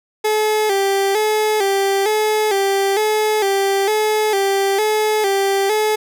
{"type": "tone with vibrato", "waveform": "30% pulse", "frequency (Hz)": 410.4, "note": "G#4", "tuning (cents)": -21, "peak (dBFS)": -12, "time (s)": [0.24, 5.96], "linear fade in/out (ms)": 10, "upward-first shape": "square", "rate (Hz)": 1.1, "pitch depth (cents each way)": 76, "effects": []}